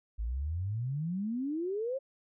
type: exponential sweep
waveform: sine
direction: up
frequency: 51.91 to 554.4 Hz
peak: -31 dBFS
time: 0.18-1.99 s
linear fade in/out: 20 ms
effects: none

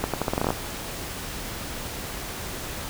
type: accelerating click train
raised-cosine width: 1 ms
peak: -9 dBFS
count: 11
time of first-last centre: 0.04-0.505 s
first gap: 97 ms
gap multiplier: 0.82
effects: pink hiss -34 dBFS RMS until 2.89 s

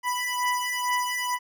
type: beating tone pair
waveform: 25% pulse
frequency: 987.8 / 990 Hz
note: B5 / B5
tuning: 0 / +4 cents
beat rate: 2.2 Hz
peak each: -24 / -24 dBFS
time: 0.03-1.39 s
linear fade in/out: 50 ms
effects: none

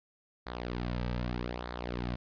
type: tone with flanger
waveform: sawtooth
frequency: 60.5 Hz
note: B1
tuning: 35 cents flat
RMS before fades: -36 dBFS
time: 0.46-2.16 s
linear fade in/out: 10 ms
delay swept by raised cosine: 0.35 to 2.85 ms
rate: 0.81 Hz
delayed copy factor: -0.7
effects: resampled to 11025 Hz

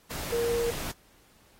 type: tone in noise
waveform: sine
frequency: 469.4 Hz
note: A#4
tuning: 12 cents sharp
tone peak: -25 dBFS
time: 0.32-0.71 s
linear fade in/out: 10 ms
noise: pink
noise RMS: -36 dBFS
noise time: 0.1-0.92 s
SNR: +8 dB
effects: pink hiss -61 dBFS RMS until 1.59 s + AAC 48 kbps

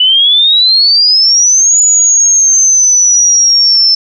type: exponential two-way sweep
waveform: sine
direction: up then down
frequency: 2960 to 6920 to 5290 Hz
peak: -4 dBFS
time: 0-3.95 s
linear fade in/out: 5 ms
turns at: 1.8 s
effects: none

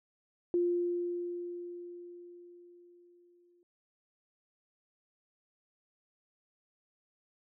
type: tone with exponential decay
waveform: sine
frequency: 350 Hz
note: F4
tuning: 4 cents sharp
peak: -25 dBFS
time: 0.54-3.63 s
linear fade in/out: 1 ms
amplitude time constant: 670 ms
effects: none

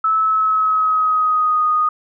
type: tone with pitch glide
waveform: sine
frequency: 1304 to 1238.7 Hz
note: E6 to D#6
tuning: -19 to -8 cents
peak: -13 dBFS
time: 0.04-1.89 s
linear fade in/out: 5 ms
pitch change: -89 cents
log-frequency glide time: 0.15-1.65 s
effects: none

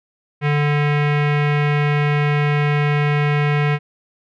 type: tone with low-pass filter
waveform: square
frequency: 146.83 Hz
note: D3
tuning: in tune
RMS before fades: -17 dBFS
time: 0.41-3.79 s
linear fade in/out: 50 ms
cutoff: 2300 Hz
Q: 3
effects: none

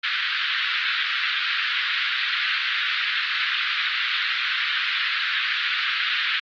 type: band-pass noise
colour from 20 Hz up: pink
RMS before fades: -25 dBFS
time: 0.03-6.4 s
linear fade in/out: 10 ms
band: 1400 to 4000 Hz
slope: 48 dB/octave
effects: AAC 32 kbps

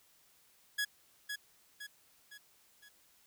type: tone with echo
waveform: sawtooth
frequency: 1674 Hz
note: G#6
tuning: 13 cents sharp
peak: -28 dBFS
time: 0.78-0.85 s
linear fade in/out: 10 ms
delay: 510 ms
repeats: 4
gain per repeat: -6 dB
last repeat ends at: 2.89 s
effects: white hiss -67 dBFS RMS until 3.26 s

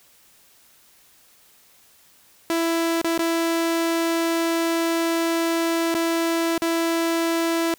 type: tone with dropouts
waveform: sawtooth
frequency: 332.1 Hz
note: E4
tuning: 13 cents sharp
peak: -16 dBFS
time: 2.5-7.74 s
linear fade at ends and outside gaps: 1 ms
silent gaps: 3.015-3.044 / 3.178-3.191 / 5.943-5.949 / 6.579-6.62 s
effects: white hiss -55 dBFS RMS until 7.78 s

